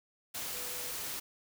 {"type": "tone in noise", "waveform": "sine", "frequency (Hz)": 493.9, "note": "B4", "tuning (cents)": 0, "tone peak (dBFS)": -50, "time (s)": [0.53, 0.92], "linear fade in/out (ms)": 10, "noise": "white", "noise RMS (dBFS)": -39, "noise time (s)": [0.34, 1.2], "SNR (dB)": -14, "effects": []}